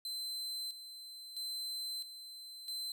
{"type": "tone with tremolo", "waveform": "40% pulse", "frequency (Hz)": 4070, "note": "C8", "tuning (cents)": -49, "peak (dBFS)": -37, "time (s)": [0.05, 2.92], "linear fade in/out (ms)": 2, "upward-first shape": "square", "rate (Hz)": 0.76, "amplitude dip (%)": 65, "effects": []}